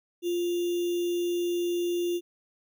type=tone with sample-and-hold; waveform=sine; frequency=349.2 Hz; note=F4; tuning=in tune; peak=-25 dBFS; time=0.22-2.21 s; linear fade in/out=50 ms; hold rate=3150 Hz; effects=none